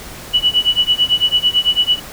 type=tone with tremolo; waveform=sine; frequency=2950 Hz; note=F#7; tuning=6 cents flat; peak=-8 dBFS; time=0.33-2 s; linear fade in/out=20 ms; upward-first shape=sine; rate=9 Hz; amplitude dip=95%; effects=pink hiss -33 dBFS RMS until 2.12 s